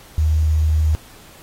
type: tone with quantisation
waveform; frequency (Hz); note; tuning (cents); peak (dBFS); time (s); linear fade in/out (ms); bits
sine; 77.78; D#2; 0; -13; 0.18-0.95; 0; 7
effects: pink hiss -45 dBFS RMS until 1.42 s + AAC 48 kbps